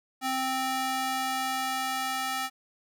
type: tone with high-pass filter sweep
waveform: square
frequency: 261.6 Hz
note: C4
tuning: in tune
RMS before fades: -30 dBFS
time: 0.21-2.5 s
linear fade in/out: 50 ms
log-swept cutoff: 560 to 1000 Hz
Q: 1
effects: none